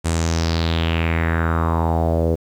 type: tone with low-pass filter sweep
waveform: sawtooth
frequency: 82.4 Hz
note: E2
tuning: in tune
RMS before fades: -19 dBFS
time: 0.04-2.36 s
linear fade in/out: 20 ms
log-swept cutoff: 8800 to 470 Hz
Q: 3.9
effects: 8-bit